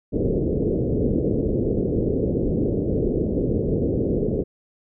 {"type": "low-pass noise", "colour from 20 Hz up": "white", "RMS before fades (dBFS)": -22, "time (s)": [0.12, 4.44], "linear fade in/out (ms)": 20, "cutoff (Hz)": 490, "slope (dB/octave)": 48, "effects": []}